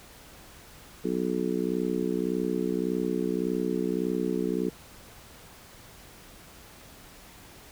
harmonic tone, 61.74 Hz, B1, in tune, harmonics 3 / 4 / 5 / 6 / 7, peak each -32 / -32 / -32 / -32 / -32 dBFS, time 1.04-4.7 s, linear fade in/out 10 ms, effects pink hiss -50 dBFS RMS until 7.71 s

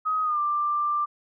sine tone with pitch glide, 1261 to 1183.4 Hz, D#6 to D6, +23 to +13 cents, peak -22 dBFS, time 0.05-1.06 s, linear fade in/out 20 ms, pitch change -110 cents, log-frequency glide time 0.23-0.39 s, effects none

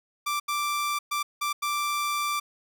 sawtooth tone bursts at uneven times, 1174.7 Hz, D6, in tune, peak -22 dBFS, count 5, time 0.26-0.4 / 0.48-0.99 / 1.11-1.23 / 1.41-1.53 / 1.62-2.4 s, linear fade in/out 10 ms, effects none

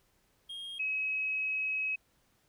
triangle / sine tone pair in turn, 3242 / 2555 Hz, G#7 / D#7, -42 / +45 cents, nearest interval major third, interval 413 cents, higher first, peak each -38 / -30 dBFS, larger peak second, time 0.49-0.79 / 0.79-1.96 s, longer second, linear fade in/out 10 ms, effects pink hiss -71 dBFS RMS until 2.48 s

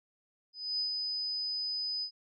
sine tone with ADSR envelope, 5000 Hz, D#8, 8 cents sharp, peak -29 dBFS, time 0.53-2.11 s, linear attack 260 ms, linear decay 110 ms, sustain -3 dB, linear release 82 ms, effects none

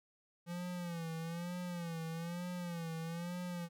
square tone with vibrato, 170.6 Hz, F3, 40 cents flat, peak -40 dBFS, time 0.46-3.69 s, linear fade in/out 50 ms, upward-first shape sine, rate 1.1 Hz, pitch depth 83 cents each way, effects none

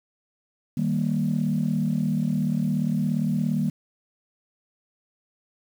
sine chord, Eb major, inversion none, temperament equal, 155.56 / 196 / 233.1 Hz, Eb3 / G3 / Bb3, 0 / 0 / 0 cents, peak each -25 dBFS, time 0.77-3.7 s, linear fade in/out 5 ms, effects tanh soft clip ceiling -14 dBFS + 8-bit

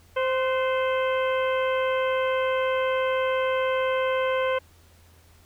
harmonic tone with a mistuned harmonic, 521 Hz, C5, 7 cents flat, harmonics 1 / 2 / 3 / 4 / 5 / 6, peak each -23 / -29 / -33 / -35 / -37 / -39 dBFS, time 0.16-4.59 s, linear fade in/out 10 ms, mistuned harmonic 3, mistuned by -46 cents, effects added 84 Hz sine -54 dBFS peak until 5.45 s + pink hiss -58 dBFS RMS until 5.45 s

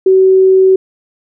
sine tone, 378.7 Hz, F#4, 40 cents sharp, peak -4 dBFS, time 0.06-0.76 s, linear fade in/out 5 ms, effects none

